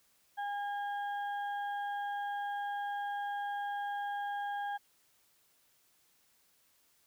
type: harmonic tone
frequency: 813 Hz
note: G#5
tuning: 37 cents flat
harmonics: 1 / 2 / 4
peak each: -35 / -42 / -55 dBFS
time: 0.37-4.78 s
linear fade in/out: 20 ms
effects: white hiss -70 dBFS RMS until 7.06 s